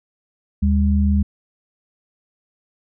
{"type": "tone pair together", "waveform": "sine", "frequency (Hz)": [75.6, 201.8], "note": ["D#2", "G#3"], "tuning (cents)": [-49, -49], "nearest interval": "octave + perfect fourth", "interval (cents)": 1700, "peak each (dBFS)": [-15, -18], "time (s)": [0.62, 1.23], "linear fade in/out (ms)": 10, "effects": []}